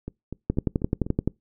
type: two click trains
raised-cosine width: 3 ms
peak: -9 / -19 dBFS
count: 10 / 5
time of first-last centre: 0.5-1.276 / 0.08-1.065 s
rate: 11.6 / 4.06 Hz
effects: noise-tail reverb RT60 0.2 s tail -25 dB re dry